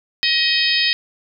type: harmonic tone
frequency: 631 Hz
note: D#5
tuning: 24 cents sharp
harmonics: 3 / 4 / 5 / 6 / 7 / 8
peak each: -22 / -22 / -22 / -22 / -22 / -22 dBFS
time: 0.23-0.93 s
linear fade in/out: 0 ms
effects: none